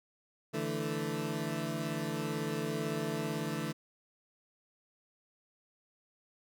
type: chord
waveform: 20% pulse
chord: D suspended second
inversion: none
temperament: equal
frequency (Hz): 146.83 / 164.81 / 220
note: D3 / E3 / A3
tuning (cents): 0 / 0 / 0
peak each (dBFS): -33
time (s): 0.53-3.73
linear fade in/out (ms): 20
effects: none